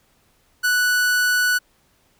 45% pulse tone, 1480 Hz, F#6, in tune, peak -16 dBFS, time 0.63-1.59 s, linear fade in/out 20 ms, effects pink hiss -61 dBFS RMS until 2.19 s

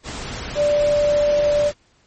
sine tone in noise, 587.3 Hz, D5, in tune, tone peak -14 dBFS, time 0.55-1.72 s, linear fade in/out 50 ms, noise pink, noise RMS -30 dBFS, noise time 0.03-1.74 s, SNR +13 dB, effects pink hiss -59 dBFS RMS until 2.06 s + MP3 32 kbps

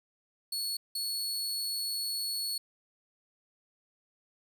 sawtooth tone bursts at uneven times, 4393 Hz, C#8, 16 cents flat, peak -29 dBFS, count 2, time 0.52-0.77 / 0.95-2.58 s, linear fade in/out 5 ms, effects none

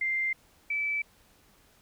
sine tone pair in turn, 2093 / 2310 Hz, C7 / D7, 0 / -29 cents, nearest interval major second, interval 171 cents, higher second, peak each -26 / -27 dBFS, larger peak first, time 0.01-0.33 / 0.7-1.02 s, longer neither, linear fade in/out 5 ms, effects pink hiss -62 dBFS RMS until 1.81 s

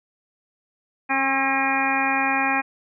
harmonic tone with a mistuned harmonic, 270 Hz, C#4, 45 cents flat, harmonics 1 / 2 / 3 / 4 / 5 / 6 / 7 / 8 / 9, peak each -28 / -36 / -24 / -28 / -32 / -28 / -28 / -33 / -25 dBFS, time 1.09-2.62 s, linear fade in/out 20 ms, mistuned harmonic 5, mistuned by -24 cents, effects none

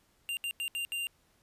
square tone bursts at uneven times, 2787 Hz, F7, 4 cents flat, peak -33 dBFS, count 5, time 0.29-0.37 / 0.44-0.51 / 0.6-0.68 / 0.75-0.85 / 0.92-1.07 s, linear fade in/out 0 ms, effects pink hiss -69 dBFS RMS until 1.42 s + resampled to 32000 Hz

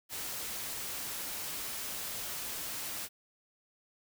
white noise, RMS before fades -39 dBFS, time 0.09-3.09 s, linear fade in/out 50 ms, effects none

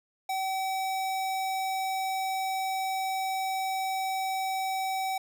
square tone, 764 Hz, G5, 45 cents flat, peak -29 dBFS, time 0.29-5.18 s, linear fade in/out 5 ms, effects none

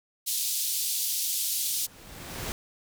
white band-pass noise, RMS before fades -29 dBFS, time 0.26-1.87 s, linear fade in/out 20 ms, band 3400 to 16000 Hz, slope 24 dB/octave
pink noise with exponential growth, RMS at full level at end -32 dBFS, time 1.32-2.52 s, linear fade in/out 0 ms, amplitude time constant 260 ms
effects none

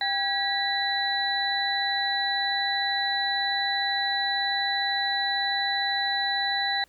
sine tone cluster, 792 / 1649 / 1937 / 3981 Hz, G5 / G#6 / B6 / B7, +18 / -13 / -34 / +13 cents, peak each -29 / -33 / -30 / -27 dBFS, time 0.01-6.84 s, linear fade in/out 2 ms, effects pink hiss -62 dBFS RMS until 6.88 s

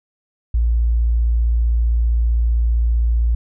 triangle tone with tanh clipping, 57.7 Hz, A#1, 17 cents flat, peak -13 dBFS, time 0.54-3.35 s, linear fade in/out 5 ms, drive 4 dB, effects none

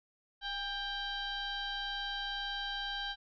sine tone with frequency modulation, 2362 Hz, D7, 9 cents sharp, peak -35 dBFS, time 0.41-3.16 s, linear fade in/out 50 ms, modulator 777 Hz, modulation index 2.3, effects none

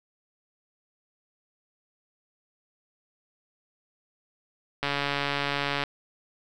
click train, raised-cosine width 0.3 ms, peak -11 dBFS, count 144, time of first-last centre 4.83-5.837 s, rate 142 Hz, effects none

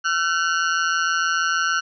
40% pulse ring-modulated tone, 1436 Hz, F6, 48 cents sharp, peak -15 dBFS, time 0.04-1.81 s, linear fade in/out 20 ms, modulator 83.2 Hz, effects resampled to 16000 Hz

